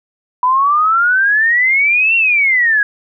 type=exponential two-way sweep; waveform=sine; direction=up then down; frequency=987.8 to 2751 to 1636 Hz; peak=-9 dBFS; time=0.43-2.83 s; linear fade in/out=2 ms; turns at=2.16 s; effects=none